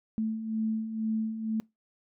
sine beating tone pair, 218.5 / 220.6 Hz, A3 / A3, -12 / +5 cents, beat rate 2.1 Hz, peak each -36 / -29 dBFS, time 0.18-1.6 s, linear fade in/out 0 ms, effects noise-tail reverb RT60 0.2 s tail -24 dB re dry

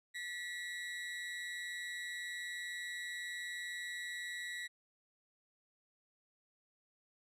35% pulse tone with amplitude modulation, 1939 Hz, B6, 32 cents flat, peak -36 dBFS, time 0.14-4.68 s, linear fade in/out 20 ms, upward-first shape sine, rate 180 Hz, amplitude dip 65%, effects low-pass 10000 Hz 12 dB/octave

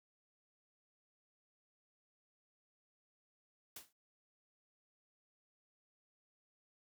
white noise with exponential decay, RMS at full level -45 dBFS, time 3.76-3.93 s, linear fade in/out 5 ms, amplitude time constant 35 ms, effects none

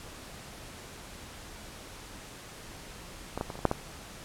clicks, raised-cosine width 1 ms, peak -18 / -16 / -22 / -27 / -28 / -7 / -13 dBFS, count 7, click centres 3.376 / 3.411 / 3.502 / 3.555 / 3.591 / 3.653 / 3.714 s, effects pink hiss -46 dBFS RMS until 4.24 s + low-pass 11000 Hz 12 dB/octave

